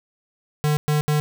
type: tone bursts at uneven times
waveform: square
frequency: 150 Hz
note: D3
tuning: 37 cents sharp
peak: -18 dBFS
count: 3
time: 0.64-0.77 / 0.88-1.01 / 1.08-1.2 s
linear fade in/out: 0 ms
effects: none